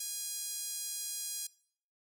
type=tone with high-pass filter; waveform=5% pulse; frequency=822 Hz; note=G#5; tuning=18 cents flat; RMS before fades=-39 dBFS; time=0-1.47 s; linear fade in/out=5 ms; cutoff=5900 Hz; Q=0.67; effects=noise-tail reverb RT60 0.6 s tail -22 dB re dry